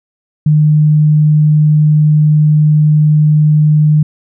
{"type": "tone", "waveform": "sine", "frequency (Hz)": 151.9, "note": "D#3", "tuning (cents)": -41, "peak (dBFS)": -5, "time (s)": [0.46, 4.03], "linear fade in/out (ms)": 5, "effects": []}